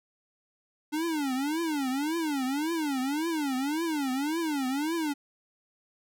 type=tone with vibrato; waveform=square; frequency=293.7 Hz; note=D4; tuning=in tune; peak=-28 dBFS; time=0.92-5.14 s; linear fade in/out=20 ms; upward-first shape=triangle; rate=1.8 Hz; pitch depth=270 cents each way; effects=none